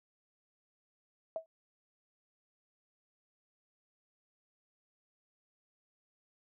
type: tone with exponential decay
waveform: sine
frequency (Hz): 648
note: E5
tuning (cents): -30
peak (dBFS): -30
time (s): 1.36-1.46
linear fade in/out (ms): 1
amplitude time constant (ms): 21
effects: none

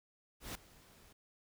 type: noise with ADSR envelope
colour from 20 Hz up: pink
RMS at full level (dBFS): -41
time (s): 0.4-1.13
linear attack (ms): 150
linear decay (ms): 5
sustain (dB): -21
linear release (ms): 8
effects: none

